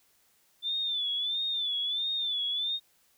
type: tone with vibrato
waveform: sine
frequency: 3520 Hz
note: A7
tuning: in tune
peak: -28 dBFS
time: 0.62-2.8 s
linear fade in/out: 50 ms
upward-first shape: sine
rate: 1.5 Hz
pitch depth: 89 cents each way
effects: white hiss -67 dBFS RMS until 3.17 s